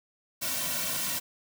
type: noise with comb filter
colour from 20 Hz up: white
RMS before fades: -31 dBFS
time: 0.41-1.2 s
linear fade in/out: 20 ms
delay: 2.4 ms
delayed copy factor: -0.9
effects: none